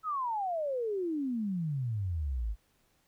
sine exponential sweep, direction down, 1318.5 to 49 Hz, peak -30 dBFS, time 0.03-2.56 s, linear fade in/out 50 ms, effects pink hiss -71 dBFS RMS until 3.07 s

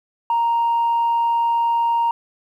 sine tone, 932.3 Hz, A#5, in tune, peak -14 dBFS, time 0.3-2.11 s, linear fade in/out 2 ms, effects tanh soft clip ceiling -13 dBFS + 9-bit

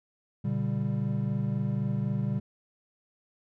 triangle tone cluster, 118.8 / 142.7 / 196.3 Hz, A#2 / D3 / G3, +33 / -49 / +3 cents, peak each -29 dBFS, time 0.44-2.4 s, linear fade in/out 10 ms, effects none

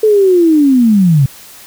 sine linear sweep, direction down, 440 to 127.9 Hz, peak -5 dBFS, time 0.03-1.26 s, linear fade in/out 5 ms, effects white hiss -36 dBFS RMS until 1.66 s

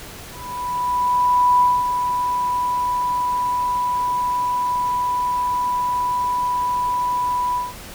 sine tone with ADSR envelope, 987.8 Hz, B5, in tune, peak -11 dBFS, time 0.31-7.74 s, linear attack 1300 ms, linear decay 220 ms, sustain -7 dB, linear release 180 ms, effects pink hiss -37 dBFS RMS until 7.94 s

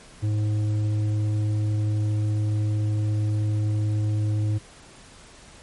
triangle tone with tanh clipping, 105.8 Hz, G#2, 33 cents sharp, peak -22 dBFS, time 0.22-4.59 s, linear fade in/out 20 ms, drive 12 dB, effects pink hiss -48 dBFS RMS until 5.62 s + MP3 48 kbps

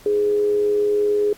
sine tone with amplitude modulation, 415.3 Hz, G#4, in tune, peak -14 dBFS, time 0.06-1.33 s, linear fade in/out 2 ms, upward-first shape sine, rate 99.8 Hz, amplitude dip 35%, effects pink hiss -47 dBFS RMS until 1.37 s + AAC 64 kbps

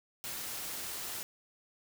white noise, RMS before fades -40 dBFS, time 0.24-1.23 s, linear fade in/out 0 ms, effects none

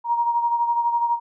sine beating tone pair, 941 / 953 Hz, A#5 / A#5, +16 / +38 cents, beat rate 12 Hz, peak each -19 / -27 dBFS, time 0.04-1.2 s, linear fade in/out 50 ms, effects none

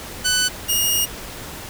10% pulse tone pair in turn, 1500 / 2855 Hz, F#6 / F7, +23 / +37 cents, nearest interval major seventh, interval 1114 cents, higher second, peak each -8 dBFS, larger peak neither, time 0.24-0.49 / 0.68-1.06 s, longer second, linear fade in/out 20 ms, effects pink hiss -34 dBFS RMS until 1.69 s

